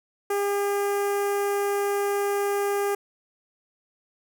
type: tone with notch filter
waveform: sawtooth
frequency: 403.6 Hz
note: G#4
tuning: 49 cents flat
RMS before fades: -25 dBFS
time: 0.3-2.95 s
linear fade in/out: 5 ms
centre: 3900 Hz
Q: 0.65
effects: none